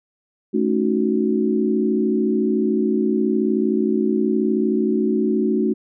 sine chord, D# half-diminished seventh, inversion second, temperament equal with one note detuned, 218 / 277.2 / 311.1 / 370 Hz, A3 / C#4 / D#4 / F#4, -16 / 0 / 0 / 0 cents, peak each -20 / -24 / -24 / -21 dBFS, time 0.53-5.74 s, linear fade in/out 20 ms, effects none

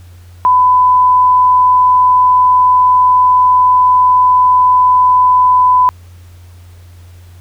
sine tone, 1002 Hz, B5, 25 cents sharp, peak -5 dBFS, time 0.45-5.89 s, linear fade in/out 0 ms, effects added 88 Hz sine -34 dBFS peak until 7.4 s + pink hiss -48 dBFS RMS until 7.4 s

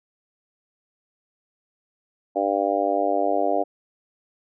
harmonic tone, 99.6 Hz, G2, 28 cents sharp, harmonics 3 / 4 / 5 / 6 / 7 / 8, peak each -28 / -29 / -28 / -25 / -24 / -29 dBFS, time 2.35-3.64 s, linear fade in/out 20 ms, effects none

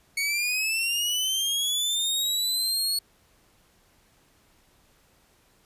sawtooth linear sweep, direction up, 2217 to 4381 Hz, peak -21 dBFS, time 0.17-2.99 s, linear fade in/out 5 ms, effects pink hiss -62 dBFS RMS until 5.65 s + resampled to 32000 Hz

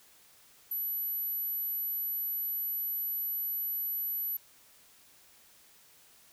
sine tone, 11840 Hz, F#9, in tune, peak -31 dBFS, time 0.71-4.37 s, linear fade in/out 5 ms, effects white hiss -60 dBFS RMS until 6.32 s

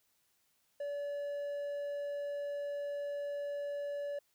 triangle tone, 574 Hz, D5, 40 cents flat, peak -34 dBFS, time 0.8-4.19 s, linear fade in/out 5 ms, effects white hiss -75 dBFS RMS until 4.34 s

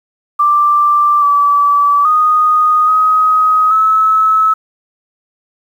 sine tone with pitch steps, 1178 / 1153 / 1239 / 1261 / 1296 Hz, D6 / D6 / D#6 / D#6 / E6, +5 / -32 / -8 / +23 / -30 cents, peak -7 dBFS, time 0.39-4.54 s, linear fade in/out 10 ms, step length 830 ms, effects 7-bit

